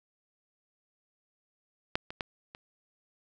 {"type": "clicks", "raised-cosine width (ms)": 0.3, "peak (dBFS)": [-11, -24, -16, -28], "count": 4, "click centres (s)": [1.955, 2.105, 2.208, 2.549], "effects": []}